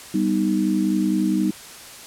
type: chord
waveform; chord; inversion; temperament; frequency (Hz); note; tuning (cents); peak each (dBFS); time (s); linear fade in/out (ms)
sine; G augmented; none; equal; 196 / 246.9 / 311.1; G3 / B3 / D#4; 0 / 0 / 0; -21 / -25 / -21; 0.14-1.51; 5
effects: white hiss -40 dBFS RMS until 2.06 s + low-pass 11000 Hz 12 dB/octave